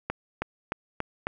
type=accelerating click train; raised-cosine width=0.5 ms; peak=-13 dBFS; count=5; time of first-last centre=0.1-1.269 s; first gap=320 ms; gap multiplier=0.94; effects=none